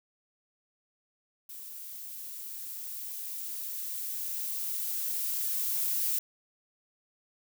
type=noise with level ramp; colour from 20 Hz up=violet; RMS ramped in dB=-44 to -29 dBFS; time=1.49-6.19 s; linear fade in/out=5 ms; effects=none